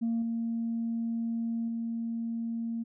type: tone with level steps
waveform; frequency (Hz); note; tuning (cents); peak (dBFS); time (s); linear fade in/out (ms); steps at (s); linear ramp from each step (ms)
sine; 230; A#3; -23; -25 / -28 / -30; 0.01-2.84; 20; 0.22 / 1.68; 2
effects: tanh soft clip ceiling -24 dBFS